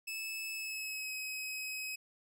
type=tone with pitch glide; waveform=sawtooth; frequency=2611 to 2543 Hz; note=E7 to D#7; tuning=-17 to +37 cents; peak=-35 dBFS; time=0.07-1.96 s; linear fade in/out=10 ms; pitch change=-46 cents; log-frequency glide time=0.52-1.13 s; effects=none